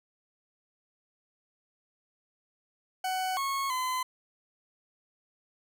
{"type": "tone with pitch steps", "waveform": "40% pulse", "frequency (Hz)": [748, 1096, 1020], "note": ["F#5", "C#6", "C6"], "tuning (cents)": [19, -20, -44], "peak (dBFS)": -28, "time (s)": [3.04, 4.03], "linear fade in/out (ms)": 5, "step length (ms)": 330, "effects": []}